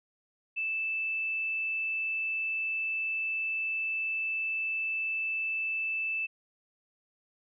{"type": "tone", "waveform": "sine", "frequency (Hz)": 2637, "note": "E7", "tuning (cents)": 0, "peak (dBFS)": -29, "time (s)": [0.56, 6.27], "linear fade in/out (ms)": 20, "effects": []}